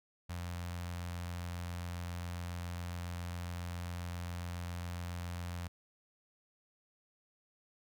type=tone with notch filter; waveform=sawtooth; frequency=87.31 Hz; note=F2; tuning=in tune; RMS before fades=-41 dBFS; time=0.29-5.68 s; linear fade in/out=10 ms; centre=350 Hz; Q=0.77; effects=none